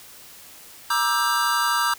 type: chord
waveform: square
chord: E half-diminished seventh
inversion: second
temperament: just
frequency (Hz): 949.3 / 1186.7 / 1318.5 / 1582.2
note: Bb5 / D6 / E6 / G6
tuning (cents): +31 / +18 / 0 / +16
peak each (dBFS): -26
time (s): 0.9-1.94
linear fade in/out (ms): 5
effects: white hiss -45 dBFS RMS until 1.98 s